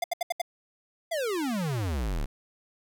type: tone bursts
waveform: square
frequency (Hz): 698.5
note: F5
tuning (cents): 0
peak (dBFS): -25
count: 5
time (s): 0.02-0.417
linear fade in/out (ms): 5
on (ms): 21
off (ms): 73
type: exponential sweep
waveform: square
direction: down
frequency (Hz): 698.5 to 32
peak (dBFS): -28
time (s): 1.11-2.26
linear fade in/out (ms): 10
effects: none